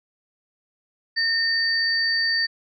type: tone pair together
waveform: sine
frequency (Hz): 1823 / 4602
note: A#6 / D8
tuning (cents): -39 / -36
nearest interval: octave + major third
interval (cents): 1603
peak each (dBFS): -22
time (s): 1.16-2.47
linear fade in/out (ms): 20
effects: none